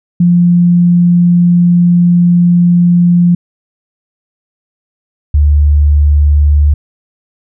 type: tone pair in turn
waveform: sine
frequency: 174.61 / 73.41 Hz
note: F3 / D2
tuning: 0 / 0 cents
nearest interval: octave + minor third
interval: 1500 cents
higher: first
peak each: -4 dBFS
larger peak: neither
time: 0.2-3.35 / 5.34-6.74 s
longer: first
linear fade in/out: 5 ms
effects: none